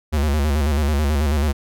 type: tone with vibrato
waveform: square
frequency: 73.42 Hz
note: D2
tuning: in tune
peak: -17 dBFS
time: 0.12-1.53 s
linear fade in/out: 20 ms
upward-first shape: square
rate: 9.2 Hz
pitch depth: 80 cents each way
effects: none